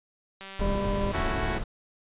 click train, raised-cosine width 0.2 ms, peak -24 dBFS, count 177, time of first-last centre 0.41-1.317 s, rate 194 Hz
brown noise, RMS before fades -30 dBFS, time 0.59-1.64 s, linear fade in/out 5 ms
harmonic tone, 199.2 Hz, G3, 28 cents sharp, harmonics 1 / 2 / 3 / 5, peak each -30 / -34 / -32 / -35 dBFS, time 0.61-1.12 s, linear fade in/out 5 ms
10% pulse chord, F# minor seventh, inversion first, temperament equal, 220 / 277.2 / 329.6 / 370 Hz, A3 / C#4 / E4 / F#4, 0 / 0 / 0 / 0 cents, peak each -26 / -30 / -27 / -24 dBFS, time 1.13-1.59 s, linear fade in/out 20 ms
effects resampled to 8000 Hz

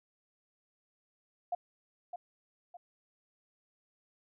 sine tone with echo, 707 Hz, F5, 21 cents sharp, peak -30 dBFS, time 1.52-1.55 s, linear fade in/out 5 ms, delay 610 ms, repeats 2, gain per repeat -8 dB, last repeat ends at 2.77 s, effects none

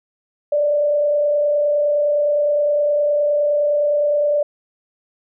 sine tone with frequency modulation, 587.3 Hz, D5, in tune, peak -14 dBFS, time 0.52-4.43 s, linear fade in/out 5 ms, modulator 29.7 Hz, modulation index 0.38, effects none

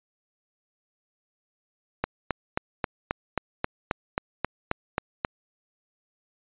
click train, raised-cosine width 0.5 ms, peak -9 dBFS, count 13, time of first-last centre 2.04-5.249 s, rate 3.74 Hz, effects resampled to 8000 Hz

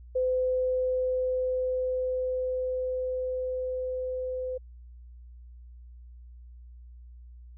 sine tone with level ramp, 510 Hz, C5, 44 cents flat, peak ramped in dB -23 to -30 dBFS, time 0.15-4.58 s, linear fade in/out 10 ms, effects added 60 Hz sine -45 dBFS peak until 7.57 s

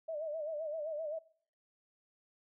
sine tone with vibrato, 620 Hz, D#5, 6 cents flat, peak -36 dBFS, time 0.08-1.19 s, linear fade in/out 10 ms, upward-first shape sine, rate 7.7 Hz, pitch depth 98 cents each way, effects noise-tail reverb RT60 0.5 s tail -20 dB re dry

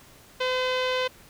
sawtooth tone with low-pass filter, 510 Hz, C5, 44 cents flat, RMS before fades -26 dBFS, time 0.4-1.08 s, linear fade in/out 10 ms, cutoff 3500 Hz, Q 2.2, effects pink hiss -52 dBFS RMS until 1.29 s

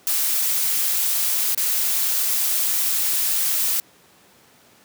blue noise with dropouts, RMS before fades -21 dBFS, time 0.07-3.8 s, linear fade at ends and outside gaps 0 ms, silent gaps 1.548-1.576 s, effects pink hiss -53 dBFS RMS until 4.84 s + high-pass 150 Hz 12 dB/octave

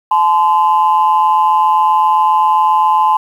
sine tone pair together, 861.5 / 1029 Hz, A5 / C6, -37 / -29 cents, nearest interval minor third, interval 308 cents, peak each -10 dBFS, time 0.11-3.17 s, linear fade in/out 5 ms, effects tanh soft clip ceiling -2 dBFS + 7-bit

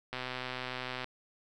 click train, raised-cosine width 0.3 ms, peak -21 dBFS, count 117, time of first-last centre 0.13-1.043 s, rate 127 Hz, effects none

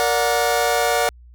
sawtooth chord, Bb augmented, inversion none, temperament just, 466.2 / 582.7 / 728.4 Hz, Bb4 / D5 / F#5, 0 / -14 / -27 cents, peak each -18 / -18 / -16 dBFS, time 0-1.09 s, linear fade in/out 0 ms, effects added 60 Hz sine -42 dBFS peak until 1.34 s

